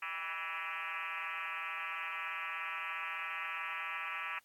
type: tone with frequency modulation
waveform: sine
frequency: 1851 Hz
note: A#6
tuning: 13 cents flat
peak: -37 dBFS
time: 0.02-4.39 s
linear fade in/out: 5 ms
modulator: 175 Hz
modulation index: 4.7
effects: white hiss -71 dBFS RMS until 4.44 s + AAC 64 kbps